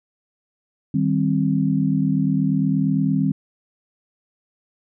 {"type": "chord", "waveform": "sine", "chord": "C minor", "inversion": "first", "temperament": "equal with one note detuned", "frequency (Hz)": [155.56, 196, 264.4], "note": ["Eb3", "G3", "C4"], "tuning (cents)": [0, 0, 18], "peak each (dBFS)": -21, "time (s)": [0.94, 3.32], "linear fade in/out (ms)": 5, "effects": []}